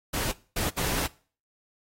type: noise bursts at uneven times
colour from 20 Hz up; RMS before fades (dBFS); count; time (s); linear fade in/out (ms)
pink; -29; 3; 0.13-0.32 / 0.56-0.7 / 0.77-1.07; 10
effects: noise-tail reverb RT60 0.4 s tail -20 dB re dry + AAC 48 kbps

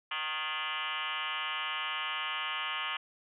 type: tone with frequency modulation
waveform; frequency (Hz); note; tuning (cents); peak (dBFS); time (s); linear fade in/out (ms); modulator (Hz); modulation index
sine; 2044; C7; -41; -32; 0.11-2.97; 5; 160; 6.8
effects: none

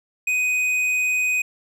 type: tone with tanh clipping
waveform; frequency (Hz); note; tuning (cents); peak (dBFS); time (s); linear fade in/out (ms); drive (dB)
sine; 2499; D#7; +7; -20; 0.27-1.42; 5; 9
effects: none

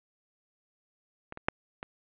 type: clicks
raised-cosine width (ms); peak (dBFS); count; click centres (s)
0.5; -25 / -26 / -9 / -23; 4; 1.324 / 1.374 / 1.485 / 1.829
effects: resampled to 8000 Hz + 7-bit

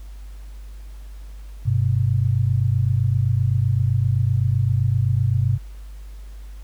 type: tone pair together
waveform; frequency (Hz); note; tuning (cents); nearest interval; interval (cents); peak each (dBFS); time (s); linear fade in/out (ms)
sine; 99 / 126.77; G2 / B2; +18 / +46; major third; 428; -19; 1.65-5.58; 20
effects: added 50 Hz sine -34 dBFS peak until 6.63 s + pink hiss -54 dBFS RMS until 6.63 s

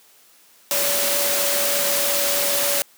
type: tone in noise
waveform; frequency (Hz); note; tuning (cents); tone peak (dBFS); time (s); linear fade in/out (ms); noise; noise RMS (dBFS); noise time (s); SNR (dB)
sine; 570; C#5; +48; -26; 0.71-2.82; 0; white; -21; 0.71-2.82; -8
effects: white hiss -53 dBFS RMS until 2.97 s + high-pass 200 Hz 12 dB/octave

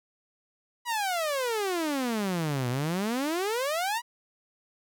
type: exponential two-way sweep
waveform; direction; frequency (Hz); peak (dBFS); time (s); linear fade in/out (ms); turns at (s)
sawtooth; down then up; 987.8 to 119.2 to 987.8; -23; 0.85-4.02; 50; 2.69
effects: none

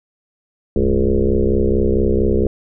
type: tone with frequency modulation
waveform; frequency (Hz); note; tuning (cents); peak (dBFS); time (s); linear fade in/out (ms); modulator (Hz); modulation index
sine; 211.3; G#3; +30; -12; 0.76-2.47; 2; 64.4; 4.1
effects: none

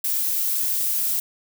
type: noise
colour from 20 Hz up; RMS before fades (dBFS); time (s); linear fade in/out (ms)
violet; -23; 0.04-1.2; 5
effects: none

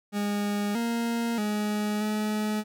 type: tone with pitch steps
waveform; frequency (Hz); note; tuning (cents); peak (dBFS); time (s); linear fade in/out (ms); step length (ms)
40% pulse; 205.1 / 233 / 209.7 / 212.8; G#3 / A#3 / G#3 / G#3; -21 / -1 / +17 / +42; -25; 0.12-2.64; 50; 630
effects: none

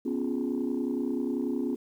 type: chord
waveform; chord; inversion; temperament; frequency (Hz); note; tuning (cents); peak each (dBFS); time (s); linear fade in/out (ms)
sine; C# dominant seventh; third; equal; 246.9 / 277.2 / 349.2 / 415.3; B3 / C#4 / E#4 / G#4; 0 / 0 / 0 / 0; -30 / -30 / -33 / -36; 0.05-1.76; 10
effects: tanh soft clip ceiling -21 dBFS + 10-bit

